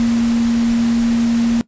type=tone in noise; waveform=sine; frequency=233.1 Hz; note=A#3; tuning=in tune; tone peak=-12 dBFS; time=0-1.61 s; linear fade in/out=0 ms; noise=pink; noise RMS=-29 dBFS; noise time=0-1.61 s; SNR=+14 dB; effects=noise-tail reverb RT60 0.1 s tail -18 dB re dry + resampled to 16000 Hz